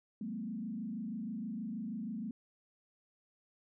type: tone with frequency modulation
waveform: sine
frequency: 218.9 Hz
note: A3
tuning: 9 cents flat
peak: -37 dBFS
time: 0.21-2.31 s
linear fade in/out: 2 ms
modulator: 26.3 Hz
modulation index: 1.2
effects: none